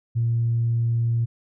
sine tone, 116.5 Hz, A#2, 1 cent flat, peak -18 dBFS, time 0.15-1.26 s, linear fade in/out 20 ms, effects tanh soft clip ceiling -14 dBFS

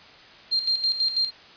sine tone with tremolo, 4188 Hz, C8, 1 cent sharp, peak -19 dBFS, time 0.51-1.31 s, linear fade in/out 20 ms, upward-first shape square, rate 6.1 Hz, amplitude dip 65%, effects white hiss -48 dBFS RMS until 1.56 s + resampled to 11025 Hz

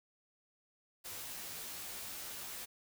white noise with comb filter, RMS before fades -45 dBFS, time 1.04-2.66 s, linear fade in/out 20 ms, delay 15 ms, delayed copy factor -0.7, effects none

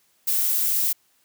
violet noise with high-pass filter sweep, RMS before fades -22 dBFS, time 0.27-0.93 s, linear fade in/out 10 ms, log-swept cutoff 1000 to 200 Hz, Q 1.3, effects white hiss -64 dBFS RMS until 1.24 s + high-pass 60 Hz 12 dB/octave

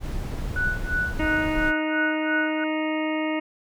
brown noise, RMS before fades -29 dBFS, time 0-1.73 s, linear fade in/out 50 ms
sine tone with tremolo, 1480 Hz, F#6, in tune, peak -21 dBFS, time 0.56-2.64 s, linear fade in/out 2 ms, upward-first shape sine, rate 2.9 Hz, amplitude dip 95%
harmonic tone, 311.1 Hz, D#4, in tune, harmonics 1 / 2 / 3 / 4 / 6 / 7 / 8 / 9, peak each -25 / -30 / -34 / -38 / -36 / -34 / -43 / -39 dBFS, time 1.19-3.4 s, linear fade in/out 10 ms
effects none

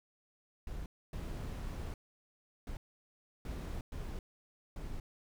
brown noise bursts at uneven times, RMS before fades -41 dBFS, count 6, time 0.67-0.86 / 1.13-1.94 / 2.67-2.77 / 3.45-3.81 / 3.92-4.19 / 4.76-5 s, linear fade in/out 2 ms, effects none

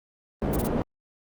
white low-pass noise, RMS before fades -26 dBFS, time 0.42-0.82 s, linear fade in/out 0 ms, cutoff 410 Hz, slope 12 dB/octave
blue noise bursts, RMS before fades -34 dBFS, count 3, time 0.53-0.674 s, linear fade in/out 5 ms, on 32 ms, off 24 ms
effects Opus 32 kbps

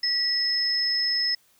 sine tone pair together, 1944 / 5181 Hz, B6 / E8, -28 / -31 cents, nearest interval octave + perfect fourth, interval 1697 cents, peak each -31 / -22 dBFS, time 0.03-1.35 s, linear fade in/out 5 ms, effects white hiss -62 dBFS RMS until 1.59 s

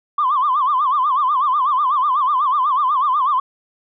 sine tone with vibrato, 1104 Hz, C#6, 7 cents flat, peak -13 dBFS, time 0.18-3.4 s, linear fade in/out 5 ms, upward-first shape sine, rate 8.1 Hz, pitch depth 170 cents each way, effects tanh soft clip ceiling -9 dBFS

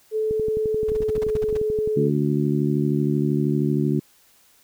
sine tone with pitch glide, 435.1 to 429.9 Hz, A4 to A4, -19 to -40 cents, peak -20 dBFS, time 0.11-2.11 s, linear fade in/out 50 ms, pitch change -21 cents, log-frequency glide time 0.47-1.53 s
click train, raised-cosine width 3 ms, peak -18 dBFS, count 19, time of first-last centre 0.31-1.875 s, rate 11.5 Hz
brown noise bursts, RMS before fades -30 dBFS, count 11, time 0.88-1.574 s, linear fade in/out 5 ms, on 24 ms, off 43 ms
harmonic tone, 72.9 Hz, D2, 12 cents flat, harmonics 2 / 3 / 4 / 5, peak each -22 / -24 / -25 / -26 dBFS, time 1.96-4 s, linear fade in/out 10 ms
effects white hiss -57 dBFS RMS until 4.63 s

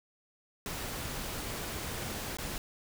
pink noise with dropouts, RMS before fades -38 dBFS, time 0.66-2.58 s, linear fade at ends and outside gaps 1 ms, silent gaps 2.37-2.385 s, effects none

